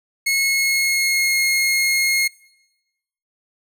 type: tone with pitch glide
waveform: sawtooth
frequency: 2177 to 2151 Hz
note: C#7 to C7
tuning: -32 to +47 cents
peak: -13 dBFS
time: 0.26-2.28 s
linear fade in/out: 10 ms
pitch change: -21 cents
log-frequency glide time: 0.46-1.37 s
effects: noise-tail reverb RT60 1.0 s tail -22 dB re dry